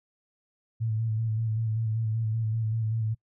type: tone with vibrato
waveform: sine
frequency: 111.3 Hz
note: A2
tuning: 20 cents sharp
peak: -25 dBFS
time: 0.8-3.15 s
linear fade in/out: 20 ms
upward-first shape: square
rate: 5.2 Hz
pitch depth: 32 cents each way
effects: noise-tail reverb RT60 0.1 s tail -25 dB re dry